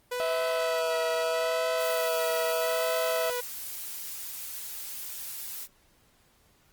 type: tone with vibrato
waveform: sawtooth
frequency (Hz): 492.7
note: B4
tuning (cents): -4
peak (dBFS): -26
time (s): 0.11-3.41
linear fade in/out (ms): 10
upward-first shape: sine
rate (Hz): 0.78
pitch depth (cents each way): 32
type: harmonic tone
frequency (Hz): 651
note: E5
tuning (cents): -22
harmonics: 1 / 2 / 3 / 4 / 5 / 6 / 7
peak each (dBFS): -28 / -37 / -44 / -42 / -45 / -49 / -45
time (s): 0.2-3.3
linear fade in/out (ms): 0
type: noise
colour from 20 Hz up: blue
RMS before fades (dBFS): -38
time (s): 1.77-5.68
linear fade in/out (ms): 50
effects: pink hiss -64 dBFS RMS until 6.72 s + Opus 32 kbps